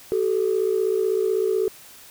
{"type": "tone pair together", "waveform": "sine", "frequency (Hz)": [380, 436], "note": ["F#4", "A4"], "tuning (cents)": [46, -16], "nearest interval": "major second", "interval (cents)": 238, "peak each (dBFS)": -21, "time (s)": [0.12, 1.68], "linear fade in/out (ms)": 0, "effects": ["tanh soft clip ceiling -12 dBFS", "white hiss -46 dBFS RMS until 2.1 s"]}